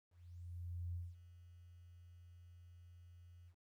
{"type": "tone with ADSR envelope", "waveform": "sine", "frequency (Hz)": 87.2, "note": "F2", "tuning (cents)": -2, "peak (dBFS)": -40, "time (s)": [0.1, 3.55], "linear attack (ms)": 840, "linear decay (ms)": 210, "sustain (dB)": -17, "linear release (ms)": 71, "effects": ["13-bit"]}